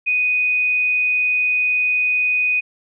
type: tone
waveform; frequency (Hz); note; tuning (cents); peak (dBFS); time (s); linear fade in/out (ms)
sine; 2489; D#7; 0; -15; 0.06-2.61; 20
effects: none